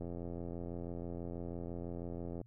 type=click train; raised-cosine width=2 ms; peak=-30 dBFS; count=208; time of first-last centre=0.01-2.414 s; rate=86.1 Hz; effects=added 116 Hz sine -57 dBFS peak until 2.46 s